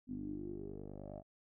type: tone with low-pass filter sweep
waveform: 10% pulse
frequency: 49.7 Hz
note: G1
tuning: 25 cents sharp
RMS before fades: -45 dBFS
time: 0.07-1.23 s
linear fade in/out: 50 ms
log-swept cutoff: 250 to 640 Hz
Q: 9.5
effects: none